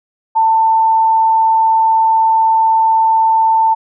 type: tone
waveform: sine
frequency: 892 Hz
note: A5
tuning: 23 cents sharp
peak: -8 dBFS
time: 0.35-3.75 s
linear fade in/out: 20 ms
effects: none